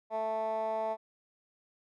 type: tone with band-pass filter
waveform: 15% pulse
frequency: 220 Hz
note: A3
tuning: in tune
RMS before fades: -33 dBFS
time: 0.1-0.97 s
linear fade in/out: 50 ms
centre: 760 Hz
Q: 5.4
effects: none